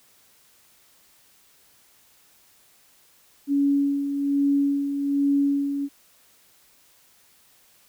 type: tone with tremolo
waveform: sine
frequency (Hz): 281.5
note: C#4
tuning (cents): +27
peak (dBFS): -17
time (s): 3.47-5.89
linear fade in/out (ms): 50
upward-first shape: sine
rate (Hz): 1.2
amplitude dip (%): 55
effects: white hiss -58 dBFS RMS until 7.88 s